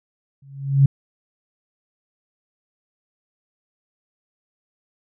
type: tone with exponential growth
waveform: sine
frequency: 137.9 Hz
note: C#3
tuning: 9 cents flat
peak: -7 dBFS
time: 0.42-0.86 s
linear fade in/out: 5 ms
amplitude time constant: 95 ms
effects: none